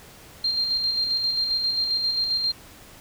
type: tone with tremolo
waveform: sine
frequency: 4186 Hz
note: C8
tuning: in tune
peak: -20 dBFS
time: 0.44-2.52 s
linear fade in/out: 5 ms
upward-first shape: square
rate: 7.5 Hz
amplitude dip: 35%
effects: pink hiss -47 dBFS RMS until 3 s